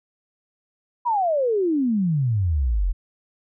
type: exponential sweep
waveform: sine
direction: down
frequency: 998 to 40.13 Hz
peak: -18 dBFS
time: 1.05-2.93 s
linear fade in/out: 20 ms
effects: none